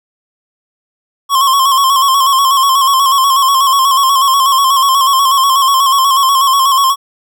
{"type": "tone with vibrato", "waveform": "square", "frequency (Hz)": 1083, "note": "C#6", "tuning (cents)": -41, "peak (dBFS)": -8, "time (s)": [1.29, 6.96], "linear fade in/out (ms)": 50, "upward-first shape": "square", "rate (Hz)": 8.2, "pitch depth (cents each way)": 53, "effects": []}